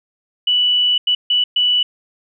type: tone bursts at uneven times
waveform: sine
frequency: 2960 Hz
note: F#7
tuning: in tune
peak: -12 dBFS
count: 4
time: 0.47-0.98 / 1.07-1.15 / 1.3-1.44 / 1.56-1.83 s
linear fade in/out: 5 ms
effects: none